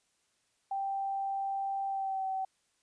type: tone with pitch glide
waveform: sine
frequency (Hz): 784 to 764.8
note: G5 to G5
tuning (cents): 0 to -43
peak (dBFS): -31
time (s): 0.71-2.45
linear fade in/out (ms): 5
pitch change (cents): -43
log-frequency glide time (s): 1.87-2.26
effects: white hiss -74 dBFS RMS until 2.82 s + resampled to 22050 Hz